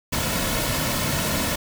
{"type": "noise with comb filter", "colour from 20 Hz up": "pink", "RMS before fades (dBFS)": -24, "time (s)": [0.12, 1.56], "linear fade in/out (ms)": 10, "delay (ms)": 2.5, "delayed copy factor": -0.55, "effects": []}